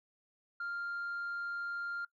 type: tone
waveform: sine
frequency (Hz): 1396.9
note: F6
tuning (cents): 0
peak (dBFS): -34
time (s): 0.6-2.05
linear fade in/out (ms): 5
effects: noise-tail reverb RT60 0.1 s tail -22 dB re dry + tanh soft clip ceiling -34 dBFS